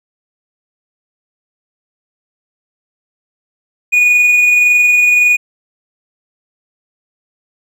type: tone with amplitude modulation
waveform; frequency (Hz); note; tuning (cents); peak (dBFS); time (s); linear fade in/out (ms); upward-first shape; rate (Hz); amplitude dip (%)
triangle; 2459; D#7; -21; -4; 3.92-5.37; 20; sine; 21.7; 25
effects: none